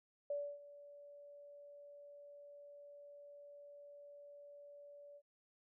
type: tone with ADSR envelope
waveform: sine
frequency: 576 Hz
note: D5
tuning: 34 cents flat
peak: -36 dBFS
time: 0.3-5.22 s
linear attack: 4 ms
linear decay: 280 ms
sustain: -18 dB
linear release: 56 ms
effects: none